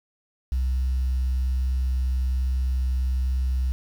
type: tone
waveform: sine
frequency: 64.2 Hz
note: C2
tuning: 32 cents flat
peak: -19 dBFS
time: 0.52-3.72 s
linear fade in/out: 0 ms
effects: tanh soft clip ceiling -19 dBFS + 8-bit